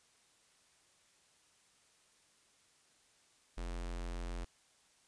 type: tone with notch filter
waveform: square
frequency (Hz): 43.46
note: F1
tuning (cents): -8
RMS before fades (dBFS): -41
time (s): 3.57-4.45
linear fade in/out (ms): 10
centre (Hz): 94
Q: 0.64
effects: white hiss -69 dBFS RMS until 5.07 s + resampled to 22050 Hz